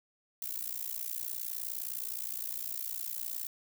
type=noise with amplitude modulation; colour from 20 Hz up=violet; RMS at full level=-34 dBFS; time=0.42-3.47 s; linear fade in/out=2 ms; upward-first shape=sine; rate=59.5 Hz; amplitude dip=95%; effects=none